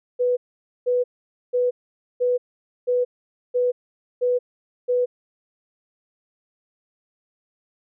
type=tone bursts; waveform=sine; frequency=493.9 Hz; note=B4; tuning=in tune; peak=-17 dBFS; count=8; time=0.19-5.06 s; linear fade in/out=20 ms; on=180 ms; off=490 ms; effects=none